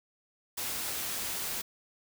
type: noise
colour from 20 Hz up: white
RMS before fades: -35 dBFS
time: 0.57-1.62 s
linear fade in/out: 10 ms
effects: none